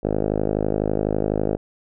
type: tone with low-pass filter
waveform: 5% pulse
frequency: 52 Hz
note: G#1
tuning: 3 cents sharp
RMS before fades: -22 dBFS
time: 0.03-1.57 s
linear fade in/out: 10 ms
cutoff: 550 Hz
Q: 1.4
effects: none